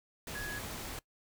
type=tone in noise; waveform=sine; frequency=1676 Hz; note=G#6; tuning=15 cents sharp; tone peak=-39 dBFS; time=0.35-0.59 s; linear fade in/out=2 ms; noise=pink; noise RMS=-42 dBFS; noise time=0.27-0.99 s; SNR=0 dB; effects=noise-tail reverb RT60 0.1 s tail -21 dB re dry